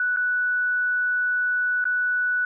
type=tone with dropouts; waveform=sine; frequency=1480 Hz; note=F#6; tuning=in tune; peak=-20 dBFS; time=0-2.45 s; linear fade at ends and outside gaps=2 ms; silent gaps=0.163-0.17 / 1.842-1.853 s; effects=none